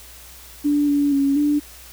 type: tone with pitch steps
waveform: sine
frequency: 291.5 / 287 / 277.5 / 293.5 Hz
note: D4 / D4 / C#4 / D4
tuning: -13 / -40 / +2 / -1 cents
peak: -15 dBFS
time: 0.64-1.6 s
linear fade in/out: 20 ms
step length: 240 ms
effects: added 60 Hz sine -46 dBFS peak until 1.92 s + white hiss -43 dBFS RMS until 1.92 s